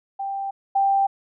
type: tone pair in turn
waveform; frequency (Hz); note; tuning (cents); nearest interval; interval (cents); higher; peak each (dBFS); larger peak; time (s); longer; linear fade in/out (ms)
sine; 787 / 787; G5 / G5; +7 / +7; unison; 0; neither; -25 / -16; second; 0.19-0.51 / 0.75-1.07; neither; 10
effects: none